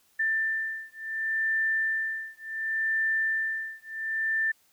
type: beating tone pair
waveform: sine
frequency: 1780 / 1780.69 Hz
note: A6 / A6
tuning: +20 / +20 cents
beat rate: 0.69 Hz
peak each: -29 dBFS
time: 0.19-4.52 s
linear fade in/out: 10 ms
effects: white hiss -65 dBFS RMS until 4.72 s